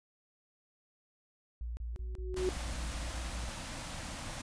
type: tone bursts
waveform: sine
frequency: 58.4 Hz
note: A#1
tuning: 4 cents sharp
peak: -36 dBFS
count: 10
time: 1.61-3.489 s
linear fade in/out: 0 ms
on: 160 ms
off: 31 ms
type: tone with exponential growth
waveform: sine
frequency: 369.4 Hz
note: F#4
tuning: 3 cents flat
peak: -27 dBFS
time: 1.93-2.49 s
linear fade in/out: 0 ms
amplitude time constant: 120 ms
type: band-stop noise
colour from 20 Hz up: pink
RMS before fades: -42 dBFS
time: 2.36-4.42 s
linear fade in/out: 10 ms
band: 340 to 490 Hz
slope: 96 dB/octave
effects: resampled to 22050 Hz